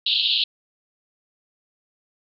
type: band-pass noise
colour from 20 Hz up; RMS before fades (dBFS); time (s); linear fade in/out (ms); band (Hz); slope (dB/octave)
white; -21; 0.06-0.44; 5; 2800 to 4300; 96
effects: none